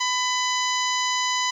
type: harmonic tone with a mistuned harmonic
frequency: 1000 Hz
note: B5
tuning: 21 cents sharp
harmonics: 1 / 2 / 3 / 4 / 5 / 6 / 7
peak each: -25 / -28 / -30 / -31 / -32 / -33 / -33 dBFS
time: 0-1.51 s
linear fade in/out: 10 ms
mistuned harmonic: 6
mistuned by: +24 cents
effects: 9-bit